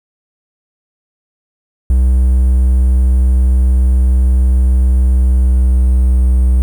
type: tone with pitch glide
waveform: triangle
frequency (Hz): 63.4 to 62.78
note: B1 to B1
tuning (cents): +46 to +29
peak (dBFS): -5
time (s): 1.9-6.62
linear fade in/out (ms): 0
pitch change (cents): -17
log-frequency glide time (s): 5.2-6.29
effects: 7-bit